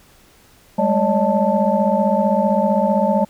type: tone cluster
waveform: sine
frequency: 198.1 / 213.6 / 560 / 611 / 881 Hz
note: G3 / G#3 / C#5 / D#5 / A5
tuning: +18 / +49 / +18 / -32 / +2 cents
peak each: -20 dBFS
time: 0.78-3.25 s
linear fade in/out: 10 ms
effects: tanh soft clip ceiling -2 dBFS + pink hiss -51 dBFS RMS until 3.29 s